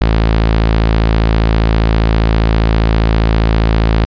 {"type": "tone", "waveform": "sawtooth", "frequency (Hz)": 55, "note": "A1", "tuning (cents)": 0, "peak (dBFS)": -5, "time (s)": [0.01, 4.05], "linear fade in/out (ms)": 0, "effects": ["resampled to 11025 Hz"]}